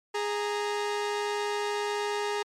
sawtooth tone pair together, 413.8 / 929 Hz, G#4 / A#5, -6 / -6 cents, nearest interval octave + major second, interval 1400 cents, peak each -25 / -30 dBFS, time 0.14-2.43 s, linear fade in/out 10 ms, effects low-pass 7000 Hz 12 dB/octave + MP3 96 kbps

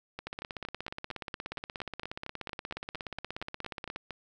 two click trains, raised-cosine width 0.3 ms, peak -22 / -21 dBFS, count 18 / 63, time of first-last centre 0.19-4.107 / 0.27-3.96 s, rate 4.34 / 16.8 Hz, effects none

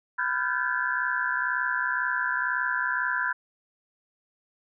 sine tone cluster, 999 / 1395 / 1520 / 1582 / 1723 Hz, B5 / F6 / F#6 / G6 / A6, +20 / -2 / +46 / +15 / -37 cents, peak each -31 dBFS, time 0.18-3.33 s, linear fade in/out 10 ms, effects none

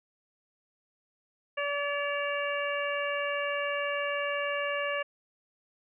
harmonic tone with a mistuned harmonic, 574 Hz, D5, 40 cents flat, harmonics 1 / 2 / 3 / 4 / 5, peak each -32 / -36 / -35 / -38 / -37 dBFS, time 1.57-5.03 s, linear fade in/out 10 ms, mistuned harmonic 5, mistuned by -51 cents, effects none

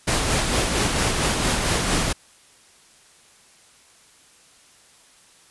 pink noise with tremolo, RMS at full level -20 dBFS, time 0.07-2.13 s, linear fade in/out 10 ms, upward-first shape sine, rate 4.4 Hz, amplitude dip 35%, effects white hiss -53 dBFS RMS until 5.5 s + resampled to 24000 Hz

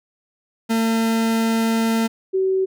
40% pulse / sine tone pair in turn, 225.9 / 379.9 Hz, A3 / F#4, +46 / +46 cents, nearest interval major sixth, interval 900 cents, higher second, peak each -16 dBFS, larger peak neither, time 0.69-2.08 / 2.33-2.66 s, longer first, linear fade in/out 20 ms, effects none

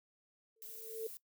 sine tone with exponential growth, 446.5 Hz, A4, 25 cents sharp, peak -34 dBFS, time 0.56-1.07 s, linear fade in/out 5 ms, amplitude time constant 110 ms
violet noise, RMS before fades -49 dBFS, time 0.62-1.17 s, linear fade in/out 0 ms
effects noise-tail reverb RT60 0.1 s tail -20 dB re dry

